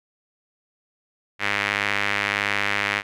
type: tone with band-pass filter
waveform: sawtooth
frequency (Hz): 101.6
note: G#2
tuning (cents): -38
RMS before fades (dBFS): -24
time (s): 1.39-3.03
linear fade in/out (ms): 50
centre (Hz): 2100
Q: 2.4
effects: none